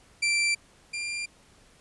sawtooth tone pair in turn, 2349 / 2386 Hz, D7 / D7, 0 / +27 cents, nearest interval unison, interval 27 cents, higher second, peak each -19 / -27 dBFS, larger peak first, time 0.22-0.55 / 0.93-1.26 s, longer neither, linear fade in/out 10 ms, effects pink hiss -58 dBFS RMS until 1.8 s + resampled to 24000 Hz

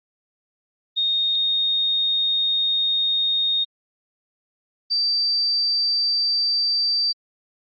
sine tone pair in turn, 3700 / 4662 Hz, A#7 / D8, -14 / -14 cents, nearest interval major third, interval 400 cents, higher second, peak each -18 dBFS, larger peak neither, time 0.96-3.65 / 4.9-7.13 s, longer first, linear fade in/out 20 ms, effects Opus 24 kbps

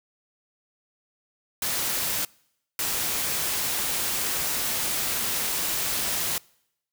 white noise bursts at uneven times, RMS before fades -27 dBFS, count 2, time 1.62-2.25 / 2.79-6.38 s, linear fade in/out 2 ms, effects noise-tail reverb RT60 0.8 s tail -26 dB re dry

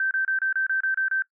sine tone bursts, 1555 Hz, G6, 14 cents flat, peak -21 dBFS, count 9, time 0-1.222 s, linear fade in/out 2 ms, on 110 ms, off 29 ms, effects noise-tail reverb RT60 0.1 s tail -22 dB re dry

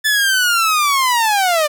sawtooth linear sweep, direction down, 1750 to 583 Hz, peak -9 dBFS, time 0.04-1.68 s, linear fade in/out 20 ms, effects none

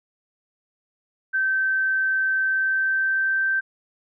sine tone with pitch glide, 1548 to 1560.6 Hz, G6 to G6, -22 to -8 cents, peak -19 dBFS, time 1.33-3.61 s, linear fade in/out 20 ms, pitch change +14 cents, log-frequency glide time 2.43-3.46 s, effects none

